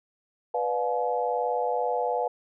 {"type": "chord", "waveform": "sine", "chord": "B diminished seventh", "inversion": "none", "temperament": "just", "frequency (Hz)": [493.9, 592.7, 711.2, 853.4], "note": ["B4", "D5", "F5", "Ab5"], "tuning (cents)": [0, 16, 31, 47], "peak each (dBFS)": [-28, -33, -29, -30], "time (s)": [0.54, 2.28], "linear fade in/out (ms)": 5, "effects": []}